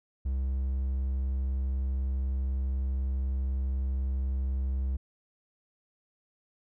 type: tone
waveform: triangle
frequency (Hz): 66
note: C2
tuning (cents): +16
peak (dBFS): -25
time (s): 0.25-4.97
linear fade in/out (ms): 10
effects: none